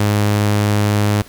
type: tone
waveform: sawtooth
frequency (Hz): 103.83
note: G#2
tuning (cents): 0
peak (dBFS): -9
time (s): 0-1.22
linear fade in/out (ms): 5
effects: pink hiss -42 dBFS RMS until 1.28 s